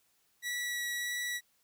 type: tone with vibrato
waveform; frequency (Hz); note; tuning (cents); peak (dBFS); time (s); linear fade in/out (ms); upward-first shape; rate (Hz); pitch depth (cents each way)
sawtooth; 1939; B6; -32; -30; 0.42-1.41; 50; sine; 1.6; 8
effects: white hiss -72 dBFS RMS until 1.63 s